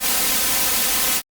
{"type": "noise with comb filter", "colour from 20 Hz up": "white", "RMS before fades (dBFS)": -19, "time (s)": [0, 1.22], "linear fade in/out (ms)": 50, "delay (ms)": 3.9, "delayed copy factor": 0.95, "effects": ["Opus 48 kbps"]}